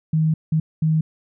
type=tone bursts at uneven times; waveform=sine; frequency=157.8 Hz; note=D#3; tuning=25 cents sharp; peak=-15 dBFS; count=3; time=0.13-0.34 / 0.52-0.6 / 0.82-1.01 s; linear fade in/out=5 ms; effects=none